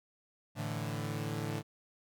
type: chord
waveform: sawtooth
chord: A suspended fourth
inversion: none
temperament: equal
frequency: 110 / 146.83 / 164.81 Hz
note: A2 / D3 / E3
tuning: 0 / 0 / 0 cents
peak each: -34 / -35 / -38 dBFS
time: 0.55-1.63 s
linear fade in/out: 50 ms
effects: none